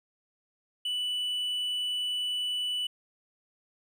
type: tone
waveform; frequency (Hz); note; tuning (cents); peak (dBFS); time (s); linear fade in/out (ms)
triangle; 2970; F#7; +6; -27; 0.85-2.87; 5
effects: none